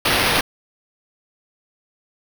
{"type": "noise with sample-and-hold", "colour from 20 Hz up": "blue", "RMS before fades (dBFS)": -18, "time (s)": [0.05, 0.41], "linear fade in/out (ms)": 5, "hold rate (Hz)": 7350, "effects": []}